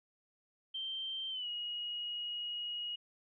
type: tone with pitch glide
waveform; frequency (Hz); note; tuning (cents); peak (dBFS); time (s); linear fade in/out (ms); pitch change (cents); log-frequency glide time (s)
sine; 3136 to 2892; G7 to F#7; 0 to -40; -37; 0.74-2.96; 10; -140; 1.3-1.48
effects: none